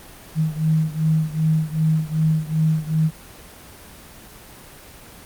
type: beating tone pair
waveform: sine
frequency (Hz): 156.7 / 159.3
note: D#3 / D#3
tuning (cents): +13 / +41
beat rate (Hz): 2.6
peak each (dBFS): -19 / -21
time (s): 0.35-3.11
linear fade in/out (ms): 50
effects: pink hiss -42 dBFS RMS until 5.25 s + Opus 24 kbps